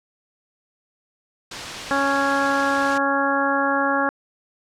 white noise, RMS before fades -29 dBFS, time 1.51-2.98 s, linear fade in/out 5 ms
harmonic tone, 277.2 Hz, C#4, in tune, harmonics 1 / 2 / 3 / 4 / 5 / 6, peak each -25 / -25 / -25 / -25 / -25 / -25 dBFS, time 1.91-4.09 s, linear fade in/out 0 ms
effects low-pass 5000 Hz 12 dB/octave

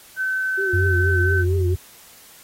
sine tone, 1529 Hz, G6, 44 cents flat, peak -20 dBFS, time 0.16-1.45 s, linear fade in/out 50 ms
sine tone with vibrato, 374.5 Hz, F#4, 21 cents sharp, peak -23 dBFS, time 0.57-1.75 s, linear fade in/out 20 ms, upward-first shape triangle, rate 4.3 Hz, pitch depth 110 cents each way
sine tone with pitch glide, 91.9 to 88.56 Hz, F#2 to F2, -11 to +25 cents, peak -17 dBFS, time 0.73-1.76 s, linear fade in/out 10 ms, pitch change -64 cents, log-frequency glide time 0.85-0.94 s
effects white hiss -47 dBFS RMS until 2.43 s + AAC 48 kbps

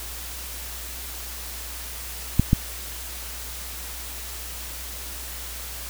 clicks, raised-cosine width 5 ms, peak -3 dBFS, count 2, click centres 2.396 / 2.531 s, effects added 60 Hz sine -38 dBFS peak until 5.89 s + white hiss -36 dBFS RMS until 5.89 s

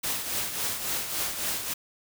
white noise with tremolo, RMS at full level -28 dBFS, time 0.03-1.74 s, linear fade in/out 10 ms, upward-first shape triangle, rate 3.6 Hz, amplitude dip 60%, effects none

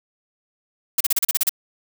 blue noise bursts, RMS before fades -18 dBFS, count 9, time 0.98-1.494 s, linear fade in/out 5 ms, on 26 ms, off 35 ms, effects none

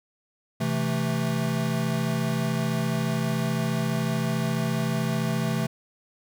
square chord, A minor, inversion first, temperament equal, 130.81 / 164.81 / 220 Hz, C3 / E3 / A3, 0 / 0 / 0 cents, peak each -29 dBFS, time 0.6-5.67 s, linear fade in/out 10 ms, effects none

